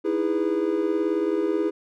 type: chord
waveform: triangle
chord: E major seventh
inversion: third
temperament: equal with one note detuned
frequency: 311.1 / 329.6 / 409.4 / 493.9 Hz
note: D#4 / E4 / G#4 / B4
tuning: 0 / 0 / -25 / 0 cents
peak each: -28 / -23 / -23 / -29 dBFS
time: 0.04-1.71 s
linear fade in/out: 20 ms
effects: none